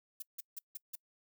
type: noise bursts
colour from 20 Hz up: violet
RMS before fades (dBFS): -42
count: 5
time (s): 0.2-0.955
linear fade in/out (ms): 5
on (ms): 23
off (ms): 160
effects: noise-tail reverb RT60 0.1 s tail -26 dB re dry